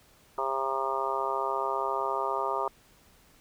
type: harmonic tone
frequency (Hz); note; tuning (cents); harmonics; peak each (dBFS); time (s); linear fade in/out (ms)
134.6; C3; +49; 3 / 4 / 5 / 6 / 7 / 8 / 9; -35 / -37 / -35 / -38 / -32 / -38 / -33; 0.38-2.68; 2
effects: pink hiss -60 dBFS RMS until 3.4 s